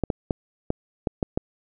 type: clicks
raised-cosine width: 2 ms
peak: -9 dBFS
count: 7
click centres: 0.037 / 0.102 / 0.308 / 0.704 / 1.072 / 1.228 / 1.375 s
effects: none